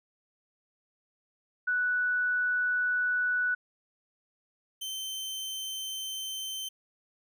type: tone pair in turn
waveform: sine / sawtooth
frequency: 1480 / 3096 Hz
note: F#6 / G7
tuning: 0 / -22 cents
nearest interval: octave + minor second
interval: 1278 cents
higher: second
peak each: -25 / -31 dBFS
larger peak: first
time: 1.67-3.55 / 4.81-6.69 s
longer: neither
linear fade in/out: 10 ms
effects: none